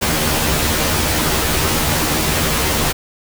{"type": "noise with comb filter", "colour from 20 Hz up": "pink", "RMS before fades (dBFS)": -17, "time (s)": [0.01, 2.93], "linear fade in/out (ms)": 20, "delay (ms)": 13, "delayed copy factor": 1, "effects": []}